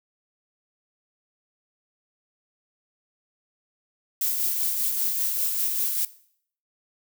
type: noise with tremolo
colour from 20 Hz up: violet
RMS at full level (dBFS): -24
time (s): 4.21-6.05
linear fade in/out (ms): 2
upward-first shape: sine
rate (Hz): 5.1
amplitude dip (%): 35
effects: noise-tail reverb RT60 0.6 s tail -18 dB re dry